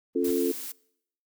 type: noise with exponential growth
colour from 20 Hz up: pink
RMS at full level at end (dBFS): -41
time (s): 0.13-0.31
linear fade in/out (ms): 5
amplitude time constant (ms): 37
type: chord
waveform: sine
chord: Db augmented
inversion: none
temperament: equal with one note detuned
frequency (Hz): 271.8 / 349.2 / 440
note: Db4 / F4 / A4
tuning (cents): -34 / 0 / 0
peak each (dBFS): -27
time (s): 0.15-0.52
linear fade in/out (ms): 10
type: noise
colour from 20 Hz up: blue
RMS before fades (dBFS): -37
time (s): 0.24-0.72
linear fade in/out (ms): 5
effects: noise-tail reverb RT60 0.7 s tail -23 dB re dry